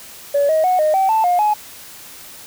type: tone with pitch steps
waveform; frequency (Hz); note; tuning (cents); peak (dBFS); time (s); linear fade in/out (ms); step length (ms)
sine; 569 / 631 / 735 / 616 / 769 / 882 / 712 / 843; C#5 / D#5 / F#5 / D#5 / G5 / A5 / F5 / G#5; +45 / +24 / -12 / -17 / -33 / +4 / +33 / +26; -11; 0.34-1.54; 10; 150
effects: tanh soft clip ceiling -9 dBFS + white hiss -38 dBFS RMS until 2.46 s